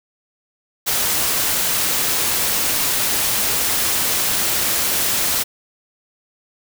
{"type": "noise", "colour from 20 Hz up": "white", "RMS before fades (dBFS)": -19, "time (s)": [0.86, 5.44], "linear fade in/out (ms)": 20, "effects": []}